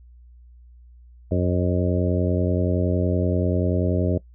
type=harmonic tone with a mistuned harmonic; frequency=90.5 Hz; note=F#2; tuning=38 cents flat; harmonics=1 / 2 / 3 / 4 / 5 / 6 / 7; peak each=-22 / -25 / -27 / -28 / -29 / -30 / -30 dBFS; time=1.31-4.18 s; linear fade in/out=5 ms; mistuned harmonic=7; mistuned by=-31 cents; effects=noise-tail reverb RT60 0.1 s tail -21 dB re dry + added 60 Hz sine -45 dBFS peak until 4.34 s